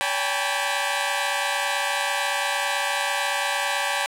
15% pulse tone cluster, 568 / 784 / 813 / 879 / 981 Hz, C#5 / G5 / G#5 / A5 / B5, +42 / 0 / -37 / -2 / -12 cents, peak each -23 dBFS, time 0.01-4.06 s, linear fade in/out 0 ms, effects low-pass 12000 Hz 12 dB/octave

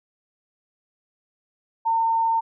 sine tone, 908 Hz, A#5, 46 cents flat, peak -18 dBFS, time 1.85-2.41 s, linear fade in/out 20 ms, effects none

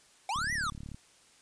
square linear two-way sweep, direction up then down, 733 to 2000 to 1133 Hz, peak -31 dBFS, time 0.29-0.7 s, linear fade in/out 2 ms, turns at 0.53 s
click train, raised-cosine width 5 ms, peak -31 dBFS, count 22, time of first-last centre 0.36-0.945 s, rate 35.9 Hz
effects white hiss -61 dBFS RMS until 1.41 s + resampled to 22050 Hz

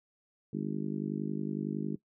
harmonic tone, 50.9 Hz, G#1, 34 cents flat, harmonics 3 / 4 / 5 / 6 / 7 / 8, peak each -38 / -36 / -40 / -39 / -42 / -46 dBFS, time 0.53-1.96 s, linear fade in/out 5 ms, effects noise-tail reverb RT60 0.1 s tail -18 dB re dry

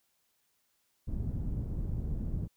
pink low-pass noise, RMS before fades -34 dBFS, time 1.07-2.48 s, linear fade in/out 20 ms, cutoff 170 Hz, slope 12 dB/octave, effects white hiss -75 dBFS RMS until 2.56 s

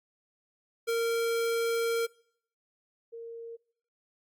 square / sine tone pair in turn, 461.8 / 461.8 Hz, A#4 / A#4, -16 / -16 cents, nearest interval unison, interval 0 cents, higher neither, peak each -27 / -39 dBFS, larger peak first, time 0.87-2.07 / 3.12-3.57 s, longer first, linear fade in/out 20 ms, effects noise-tail reverb RT60 0.6 s tail -22 dB re dry + Opus 48 kbps

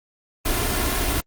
pink noise with comb filter, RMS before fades -22 dBFS, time 0.45-1.21 s, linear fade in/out 10 ms, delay 2.9 ms, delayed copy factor +0.5, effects Opus 32 kbps

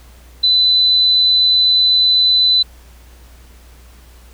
sine tone, 4006 Hz, B7, 24 cents sharp, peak -9 dBFS, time 0.43-2.63 s, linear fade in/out 10 ms, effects added 60 Hz sine -40 dBFS peak until 4.33 s + pink hiss -48 dBFS RMS until 4.33 s

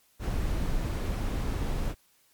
brown noise, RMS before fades -29 dBFS, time 0.19-1.95 s, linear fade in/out 50 ms, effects white hiss -65 dBFS RMS until 2.33 s + MP3 96 kbps

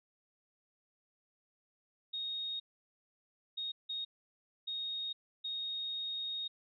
sine tone bursts at uneven times, 3729 Hz, A#7, in tune, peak -36 dBFS, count 5, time 2.13-2.6 / 3.57-3.72 / 3.89-4.05 / 4.67-5.13 / 5.44-6.48 s, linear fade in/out 10 ms, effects none

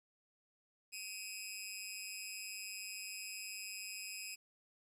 15% pulse tone with amplitude modulation, 2528 Hz, D#7, 27 cents sharp, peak -33 dBFS, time 0.92-4.36 s, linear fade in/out 20 ms, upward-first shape sine, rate 199 Hz, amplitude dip 85%, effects 12-bit

